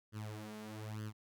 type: tone with flanger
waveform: sawtooth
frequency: 107.3 Hz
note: A2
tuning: 43 cents flat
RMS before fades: -45 dBFS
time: 0.12-1.13 s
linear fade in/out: 50 ms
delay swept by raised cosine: 0.63 to 4.53 ms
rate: 1.1 Hz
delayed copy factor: +0.85
effects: none